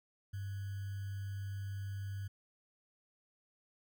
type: tone with sample-and-hold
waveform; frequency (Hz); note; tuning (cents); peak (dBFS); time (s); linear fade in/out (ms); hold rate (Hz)
sine; 98.5; G2; +9; -38; 0.33-2.28; 10; 1575
effects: none